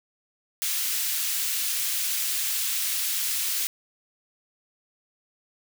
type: high-pass noise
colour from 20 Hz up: white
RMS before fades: -27 dBFS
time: 0.62-3.67 s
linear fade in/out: 0 ms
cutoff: 2200 Hz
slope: 12 dB/octave
effects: none